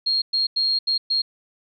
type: tone bursts at uneven times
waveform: sine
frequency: 4247 Hz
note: C8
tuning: 25 cents sharp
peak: -18 dBFS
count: 5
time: 0.06-0.22 / 0.33-0.47 / 0.56-0.79 / 0.87-0.98 / 1.1-1.22 s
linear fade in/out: 10 ms
effects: none